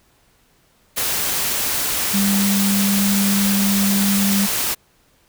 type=tone in noise; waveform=sine; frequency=198.8 Hz; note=G3; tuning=25 cents sharp; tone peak=-16 dBFS; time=2.13-4.47 s; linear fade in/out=20 ms; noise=white; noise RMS=-21 dBFS; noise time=0.96-4.75 s; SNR=+2 dB; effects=pink hiss -58 dBFS RMS until 5.28 s